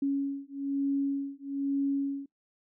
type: beating tone pair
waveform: sine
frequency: 277.2 / 278.3 Hz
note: C#4 / C#4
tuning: 0 / +7 cents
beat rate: 1.1 Hz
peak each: -31 dBFS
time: 0.02-2.26 s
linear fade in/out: 5 ms
effects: noise-tail reverb RT60 0.2 s tail -26 dB re dry